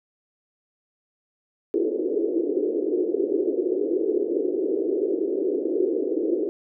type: band-pass noise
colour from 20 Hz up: pink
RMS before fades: -24 dBFS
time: 1.74-6.49 s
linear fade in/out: 0 ms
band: 330 to 440 Hz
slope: 48 dB/octave
effects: none